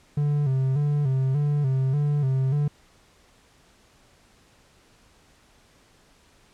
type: tone with vibrato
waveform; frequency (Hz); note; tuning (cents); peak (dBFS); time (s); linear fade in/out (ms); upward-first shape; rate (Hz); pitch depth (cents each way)
triangle; 139.2; C#3; +8; -18; 0.17-2.68; 5; square; 1.7; 87
effects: pink hiss -58 dBFS RMS until 6.53 s + low-pass 9000 Hz 12 dB/octave